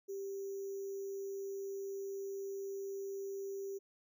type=tone with sample-and-hold; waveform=sine; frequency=392 Hz; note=G4; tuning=in tune; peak=-39 dBFS; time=0.08-3.79 s; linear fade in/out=20 ms; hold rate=6300 Hz; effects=none